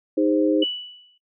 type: chord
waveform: sine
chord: Ab major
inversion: second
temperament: equal with one note detuned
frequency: 311.1 / 405.4 / 523.3 Hz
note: Eb4 / Ab4 / C5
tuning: 0 / -42 / 0 cents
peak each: -18 / -24 / -23 dBFS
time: 0.17-0.64 s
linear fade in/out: 10 ms
type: tone with exponential decay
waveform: sine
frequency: 2960 Hz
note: F#7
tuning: in tune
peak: -19 dBFS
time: 0.62-1.18 s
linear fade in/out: 5 ms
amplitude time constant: 120 ms
effects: noise-tail reverb RT60 0.1 s tail -20 dB re dry